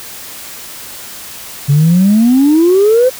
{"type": "exponential sweep", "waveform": "sine", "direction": "up", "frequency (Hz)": [137.2, 525], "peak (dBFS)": -4, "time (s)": [1.68, 3.1], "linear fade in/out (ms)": 20, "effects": ["tanh soft clip ceiling -2 dBFS", "white hiss -29 dBFS RMS until 3.19 s"]}